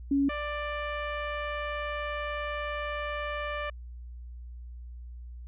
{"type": "tone pair in turn", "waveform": ["sine", "15% pulse"], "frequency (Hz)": [278.6, 590.3], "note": ["C#4", "D5"], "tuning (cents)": [9, 9], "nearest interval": "octave + minor second", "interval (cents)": 1300, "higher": "second", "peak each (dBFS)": [-22, -25], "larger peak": "first", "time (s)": [[0.11, 0.29], [0.29, 3.7]], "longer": "second", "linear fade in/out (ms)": 5, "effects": ["added 60 Hz sine -40 dBFS peak until 5.47 s", "resampled to 8000 Hz"]}